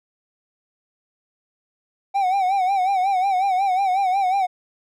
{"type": "tone with vibrato", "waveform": "triangle", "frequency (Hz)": 763, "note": "G5", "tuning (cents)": -47, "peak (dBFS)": -15, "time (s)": [2.14, 4.47], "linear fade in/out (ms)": 20, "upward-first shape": "sine", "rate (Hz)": 5.5, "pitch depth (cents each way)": 87, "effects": []}